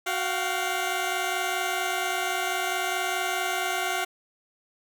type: tone cluster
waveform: 15% pulse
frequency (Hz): 370.3 / 700 / 765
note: F#4 / F5 / G5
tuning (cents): +1 / +4 / -42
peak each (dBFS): -25 / -22 / -26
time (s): 0.06-4.05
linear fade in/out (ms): 10
effects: none